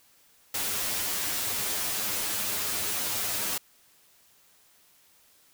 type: noise with comb filter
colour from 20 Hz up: white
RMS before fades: -30 dBFS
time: 0.54-3.58 s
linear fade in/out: 5 ms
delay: 9.7 ms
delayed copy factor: +0.95
effects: white hiss -61 dBFS RMS until 5.53 s